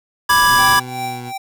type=noise; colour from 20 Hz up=pink; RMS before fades=-29 dBFS; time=0.29-0.79 s; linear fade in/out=10 ms
type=chord; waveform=square; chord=G# diminished; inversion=first; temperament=equal; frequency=987.8 / 1174.7 / 1661.2 Hz; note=B5 / D6 / G#6; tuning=0 / 0 / 0 cents; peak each=-15 / -17 / -15 dBFS; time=0.29-0.8 s; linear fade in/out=10 ms
type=tone with pitch glide; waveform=20% pulse; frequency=125.3 to 122.01 Hz; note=B2 to B2; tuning=+25 to -21 cents; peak=-24 dBFS; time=0.46-1.33 s; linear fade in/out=50 ms; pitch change=-46 cents; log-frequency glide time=0.9-1.22 s
type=tone with tremolo; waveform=square; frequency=779 Hz; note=G5; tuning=11 cents flat; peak=-21 dBFS; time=0.58-1.38 s; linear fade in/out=10 ms; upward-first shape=triangle; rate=2.7 Hz; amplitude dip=90%
effects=none